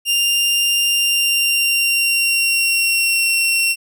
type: tone with pitch glide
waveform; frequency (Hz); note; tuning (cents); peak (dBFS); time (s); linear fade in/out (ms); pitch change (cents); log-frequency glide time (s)
sawtooth; 2794 to 2727; F7 to F7; 0 to -42; -11; 0.05-3.76; 50; -42; 0.88-3.28
effects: none